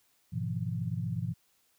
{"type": "chord", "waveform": "sine", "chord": "F half-diminished seventh", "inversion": "first", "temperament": "equal with one note detuned", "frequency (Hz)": [103.83, 123.47, 155.56, 171.81], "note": ["Ab2", "Cb3", "Eb3", "F3"], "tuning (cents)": [0, 0, 0, -28], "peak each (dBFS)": [-36, -35, -39, -36], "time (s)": [0.32, 1.34], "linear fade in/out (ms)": 20, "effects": ["white hiss -70 dBFS RMS until 1.78 s"]}